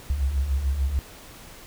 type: beating tone pair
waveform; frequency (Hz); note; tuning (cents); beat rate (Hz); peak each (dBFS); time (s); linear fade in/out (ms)
sine; 62.8 / 69.6; B1 / C#2; +30 / +8; 6.8; -29 / -22; 0.1-0.99; 0
effects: pink hiss -45 dBFS RMS until 1.66 s